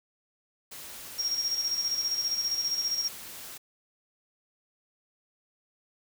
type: noise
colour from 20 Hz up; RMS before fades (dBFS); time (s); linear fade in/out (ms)
white; -43; 0.71-3.58; 10
type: tone with tremolo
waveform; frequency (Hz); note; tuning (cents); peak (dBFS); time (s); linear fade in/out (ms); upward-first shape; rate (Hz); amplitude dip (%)
sine; 5588; F8; 0; -25; 1.18-3.09; 20; square; 15; 50
effects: none